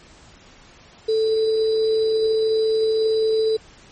sine tone with sample-and-hold, 440 Hz, A4, in tune, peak -16 dBFS, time 1.08-3.57 s, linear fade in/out 10 ms, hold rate 4410 Hz, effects pink hiss -48 dBFS RMS until 3.91 s + MP3 32 kbps

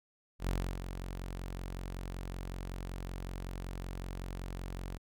sawtooth tone with ADSR envelope, 45.32 Hz, F#1, 35 cents flat, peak -26 dBFS, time 0.39-4.98 s, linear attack 89 ms, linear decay 310 ms, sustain -9 dB, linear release 19 ms, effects none

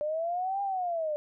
sine linear two-way sweep, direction up then down, 587.3 to 806 to 587.3 Hz, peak -28 dBFS, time 0.01-1.16 s, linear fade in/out 0 ms, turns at 0.62 s, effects none

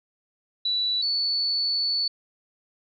sine tone pair in turn, 3949 / 4456 Hz, B7 / C#8, -1 / +8 cents, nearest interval major second, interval 209 cents, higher second, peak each -22 dBFS, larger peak neither, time 0.65-1.02 / 1.02-2.08 s, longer second, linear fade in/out 5 ms, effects none

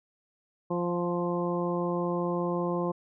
harmonic tone with a mistuned harmonic, 174.61 Hz, F3, in tune, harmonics 1 / 2 / 3 / 4 / 5 / 6, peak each -31 / -31 / -33 / -40 / -39 / -36 dBFS, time 0.7-2.92 s, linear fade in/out 10 ms, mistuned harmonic 4, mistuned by +16 cents, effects none

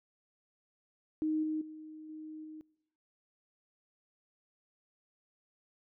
sine tone with level steps, 311.1 Hz, D#4, in tune, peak -29 / -32 / -46 / -43 / -45 dBFS, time 1.22-2.61 s, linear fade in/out 0 ms, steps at 1.43 / 1.61 / 2.09 / 2.44 s, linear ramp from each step 5 ms, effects noise-tail reverb RT60 1.0 s tail -25 dB re dry

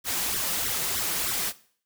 white noise with flanger, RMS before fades -28 dBFS, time 0.04-1.53 s, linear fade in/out 50 ms, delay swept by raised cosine 0.53 to 6.13 ms, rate 3.2 Hz, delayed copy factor +0.9, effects noise-tail reverb RT60 0.5 s tail -18 dB re dry

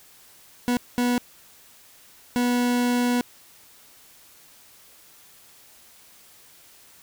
40% pulse tone bursts at uneven times, 244.3 Hz, B3, 19 cents flat, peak -19 dBFS, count 3, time 0.68-0.77 / 0.98-1.18 / 2.36-3.21 s, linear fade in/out 0 ms, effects white hiss -52 dBFS RMS until 7.02 s

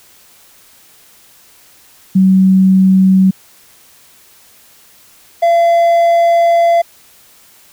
sine / triangle tone pair in turn, 189.3 / 680.5 Hz, F#3 / F5, +40 / -45 cents, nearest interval octave + minor seventh, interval 2215 cents, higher second, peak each -5 dBFS, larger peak neither, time 2.15-3.31 / 5.42-6.82 s, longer second, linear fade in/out 10 ms, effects white hiss -45 dBFS RMS until 7.72 s

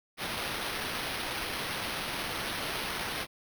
white noise with sample-and-hold, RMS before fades -35 dBFS, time 0.17-3.27 s, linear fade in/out 50 ms, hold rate 7350 Hz, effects none

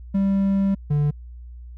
triangle tone pair in turn, 196 / 146.83 Hz, G3 / D3, 0 / 0 cents, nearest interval perfect fourth, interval 500 cents, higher first, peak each -15 dBFS, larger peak neither, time 0.14-0.75 / 0.9-1.11 s, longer first, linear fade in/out 10 ms, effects added 60 Hz sine -36 dBFS peak until 1.77 s

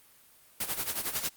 white noise with tremolo, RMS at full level -30 dBFS, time 0.6-1.29 s, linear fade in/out 5 ms, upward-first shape sine, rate 11 Hz, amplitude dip 75%, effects white hiss -59 dBFS RMS until 1.36 s + Opus 32 kbps

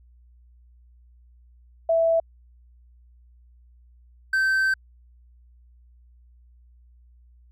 sine / triangle tone pair in turn, 659.3 / 1549.2 Hz, E5 / G6, 0 / -21 cents, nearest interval octave + minor third, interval 1479 cents, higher second, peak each -17 dBFS, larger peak neither, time 1.89-2.2 / 4.33-4.74 s, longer second, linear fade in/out 5 ms, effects added 60 Hz sine -51 dBFS peak until 7.51 s

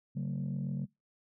sine tone cluster, 140.4 / 188.4 / 227.2 Hz, C#3 / F#3 / A#3, +22 / +32 / -44 cents, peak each -33 / -36 / -39 dBFS, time 0.15-0.86 s, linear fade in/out 20 ms, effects noise-tail reverb RT60 0.2 s tail -25 dB re dry + tanh soft clip ceiling -28 dBFS

